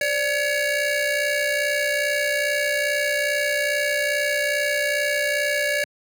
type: ring-modulated tone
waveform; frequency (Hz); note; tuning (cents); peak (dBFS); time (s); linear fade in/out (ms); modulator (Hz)
25% pulse; 554.4; C#5; 0; -13; 0.01-5.84; 2; 1140
effects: high-pass 150 Hz 12 dB/octave